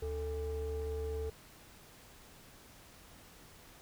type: ring-modulated tone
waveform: triangle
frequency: 184.1 Hz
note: F#3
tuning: 8 cents flat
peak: -30 dBFS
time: 0.02-1.3 s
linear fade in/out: 5 ms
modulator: 258 Hz
effects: pink hiss -57 dBFS RMS until 3.81 s